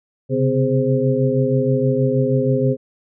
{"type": "tone cluster", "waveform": "sine", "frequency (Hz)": [130.4, 136.7, 256.1, 411.4, 523], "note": ["C3", "C#3", "C4", "G#4", "C5"], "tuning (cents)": [-5, -24, -37, -16, -1], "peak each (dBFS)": -21, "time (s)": [0.29, 2.77], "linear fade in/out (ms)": 50, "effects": []}